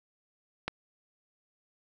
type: click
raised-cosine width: 0.3 ms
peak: -15 dBFS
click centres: 0.68 s
effects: none